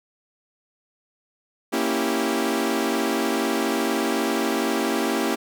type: chord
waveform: sawtooth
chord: A# diminished seventh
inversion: none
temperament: equal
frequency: 233.1 / 277.2 / 329.6 / 392 Hz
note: A#3 / C#4 / E4 / G4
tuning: 0 / 0 / 0 / 0 cents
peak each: -23 dBFS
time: 1.72-5.36 s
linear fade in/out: 20 ms
effects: none